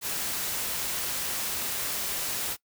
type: noise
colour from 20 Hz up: white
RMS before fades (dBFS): -31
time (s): 0.01-2.57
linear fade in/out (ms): 50
effects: noise-tail reverb RT60 0.1 s tail -21 dB re dry